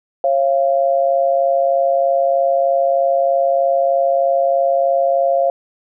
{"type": "tone pair together", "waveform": "sine", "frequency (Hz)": [544.8, 688], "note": ["C#5", "F5"], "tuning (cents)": [-30, -26], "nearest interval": "major third", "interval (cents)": 404, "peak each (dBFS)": -15, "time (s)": [0.24, 5.5], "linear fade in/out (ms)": 2, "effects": []}